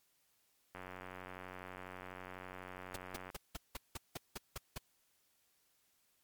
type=click train; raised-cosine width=0.5 ms; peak=-32 dBFS; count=236; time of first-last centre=0.75-3.302 s; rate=92.1 Hz
type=noise bursts; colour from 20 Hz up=pink; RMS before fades=-42 dBFS; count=10; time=2.94-4.78 s; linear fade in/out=5 ms; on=22 ms; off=180 ms
effects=white hiss -75 dBFS RMS until 6.23 s + MP3 96 kbps